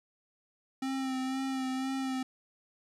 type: tone with vibrato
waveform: square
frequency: 263.5 Hz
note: C4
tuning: 12 cents sharp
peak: -32 dBFS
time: 0.82-2.23 s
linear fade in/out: 5 ms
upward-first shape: sine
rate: 2 Hz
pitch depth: 26 cents each way
effects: low-pass 9000 Hz 12 dB/octave + 12-bit